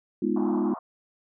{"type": "chord", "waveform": "sine", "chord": "F half-diminished seventh", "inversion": "first", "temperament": "equal", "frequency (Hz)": [207.7, 246.9, 311.1, 349.2], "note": ["Ab3", "Cb4", "Eb4", "F4"], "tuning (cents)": [0, 0, 0, 0], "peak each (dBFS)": -28, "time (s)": [0.22, 0.74], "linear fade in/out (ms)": 5}
{"type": "band-pass noise", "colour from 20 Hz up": "white", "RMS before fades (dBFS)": -38, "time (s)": [0.36, 0.79], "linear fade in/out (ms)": 5, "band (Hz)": [660, 1100], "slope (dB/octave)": 48}
{"effects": []}